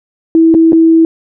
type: tone with dropouts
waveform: sine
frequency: 326.3 Hz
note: E4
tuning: 18 cents flat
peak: -3 dBFS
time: 0.35-1.05 s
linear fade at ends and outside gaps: 1 ms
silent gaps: 0.542-0.548 / 0.722-0.73 s
effects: none